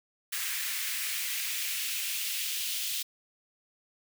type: noise with high-pass filter sweep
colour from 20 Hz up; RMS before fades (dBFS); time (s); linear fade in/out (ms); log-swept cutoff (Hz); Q
white; -33; 0.32-3.03; 10; 1800 to 3100; 1.9
effects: none